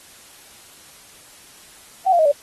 sine tone with pitch steps, 758 / 691.1 / 630.1 / 574.5 Hz, F#5 / F5 / D#5 / D5, +42 / -18 / +22 / -38 cents, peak -12 dBFS, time 2.06-2.32 s, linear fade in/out 10 ms, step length 65 ms, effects white hiss -46 dBFS RMS until 2.42 s + AAC 32 kbps

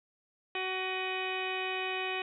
harmonic tone with a mistuned harmonic, 374.5 Hz, F#4, 21 cents sharp, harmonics 1 / 2 / 3 / 4 / 5 / 6 / 7 / 8 / 9 / 10, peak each -38 / -39 / -43 / -47 / -41 / -47 / -37 / -41 / -51 / -48 dBFS, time 0.55-2.22 s, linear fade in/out 2 ms, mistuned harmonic 7, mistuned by -83 cents, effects none

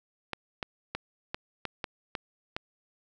clicks, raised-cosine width 0.3 ms, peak -16 dBFS, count 8, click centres 0.333 / 0.628 / 0.95 / 1.345 / 1.653 / 1.842 / 2.152 / 2.565 s, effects none

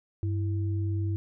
sine tone pair together, 97.99 / 329.6 Hz, G2 / E4, 0 / 0 cents, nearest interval octave + major sixth, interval 2100 cents, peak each -26 / -37 dBFS, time 0.23-1.16 s, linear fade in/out 0 ms, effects none

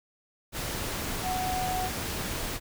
sine tone in noise, 740 Hz, F#5, in tune, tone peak -29 dBFS, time 1.22-1.9 s, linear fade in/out 50 ms, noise pink, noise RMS -33 dBFS, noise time 0.52-2.6 s, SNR +1 dB, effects none

